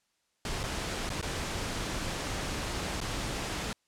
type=noise with dropouts; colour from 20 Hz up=pink; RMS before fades=-34 dBFS; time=0.45-3.73 s; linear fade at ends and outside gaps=2 ms; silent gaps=0.633-0.637 / 1.093-1.101 / 1.214-1.226 / 3.004-3.013 s; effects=white hiss -75 dBFS RMS until 3.87 s + low-pass 8000 Hz 12 dB/octave